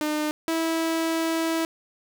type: tone pair in turn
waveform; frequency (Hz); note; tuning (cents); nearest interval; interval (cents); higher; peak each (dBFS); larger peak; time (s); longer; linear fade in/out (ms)
sawtooth; 303 / 326.5; D#4 / E4; -46 / -17; minor second; 129; second; -20 / -19; second; 0.01-0.31 / 0.48-1.65; second; 0
effects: none